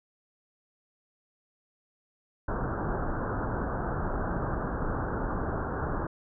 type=low-pass noise; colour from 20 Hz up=pink; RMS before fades=-31 dBFS; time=2.48-6.07 s; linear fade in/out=5 ms; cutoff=1600 Hz; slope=96 dB/octave; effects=none